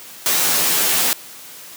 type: noise with comb filter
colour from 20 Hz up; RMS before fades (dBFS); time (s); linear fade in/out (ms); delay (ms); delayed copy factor
white; -17; 0.26-1.13; 0; 12; +0.95
effects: white hiss -38 dBFS RMS until 1.76 s + high-pass 150 Hz 12 dB/octave